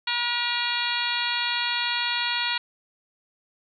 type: harmonic tone with a mistuned harmonic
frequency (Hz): 479.8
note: A#4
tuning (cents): +50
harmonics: 2 / 3 / 4 / 5 / 6 / 7 / 8 / 9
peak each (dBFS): -32 / -32 / -32 / -32 / -32 / -32 / -32 / -32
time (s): 0.07-2.58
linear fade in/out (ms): 5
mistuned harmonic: 6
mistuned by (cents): -40
effects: none